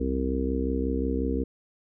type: harmonic tone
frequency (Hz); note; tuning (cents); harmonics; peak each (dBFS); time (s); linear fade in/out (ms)
65.6; C2; +5; 1 / 3 / 4 / 5 / 6 / 7; -29 / -34 / -29 / -35 / -35 / -32; 0-1.44; 10
effects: none